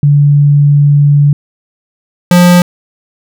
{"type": "tone pair in turn", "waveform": ["sine", "square"], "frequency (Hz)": [144.5, 176.9], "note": ["D3", "F3"], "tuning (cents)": [-28, 23], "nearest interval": "major third", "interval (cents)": 351, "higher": "second", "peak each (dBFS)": -3, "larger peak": "neither", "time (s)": [[0.03, 1.33], [2.31, 2.62]], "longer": "first", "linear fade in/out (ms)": 2, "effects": []}